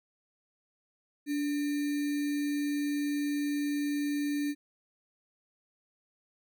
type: tone with sample-and-hold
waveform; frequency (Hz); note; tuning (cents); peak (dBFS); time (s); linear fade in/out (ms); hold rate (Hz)
sine; 289.9; D4; -22; -28; 1.26-4.55; 50; 2100
effects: none